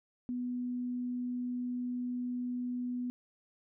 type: tone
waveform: sine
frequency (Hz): 246.9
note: B3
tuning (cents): 0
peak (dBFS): -33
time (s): 0.29-3.1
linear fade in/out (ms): 0
effects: none